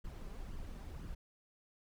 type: noise with flanger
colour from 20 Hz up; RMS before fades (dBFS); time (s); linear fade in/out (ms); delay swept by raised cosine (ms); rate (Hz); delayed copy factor
brown; -45; 0.04-1.15; 10; 0.63 to 5.13; 2; +0.55
effects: none